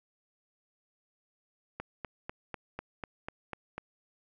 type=click train; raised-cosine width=0.5 ms; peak=-22 dBFS; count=9; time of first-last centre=1.8-3.78 s; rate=4.04 Hz; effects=none